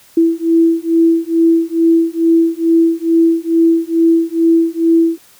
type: beating tone pair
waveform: sine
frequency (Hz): 329.6 / 331.9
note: E4 / E4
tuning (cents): 0 / +12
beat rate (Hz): 2.3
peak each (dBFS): -12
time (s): 0.17-5.18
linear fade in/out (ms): 5
effects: white hiss -46 dBFS RMS until 5.39 s